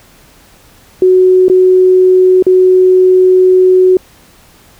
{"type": "tone with dropouts", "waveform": "sine", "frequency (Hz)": 370, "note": "F#4", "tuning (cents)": 0, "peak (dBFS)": -3, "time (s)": [1.02, 3.97], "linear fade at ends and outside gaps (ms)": 2, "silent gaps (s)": [[1.483, 1.498], [2.425, 2.466]], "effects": ["pink hiss -43 dBFS RMS until 4.79 s"]}